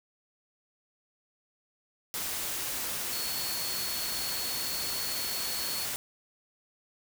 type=tone in noise; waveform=sine; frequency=4381 Hz; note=C#8; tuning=21 cents flat; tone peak=-36 dBFS; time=3.13-5.85 s; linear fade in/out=0 ms; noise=white; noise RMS=-34 dBFS; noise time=2.14-5.96 s; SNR=-5 dB; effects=none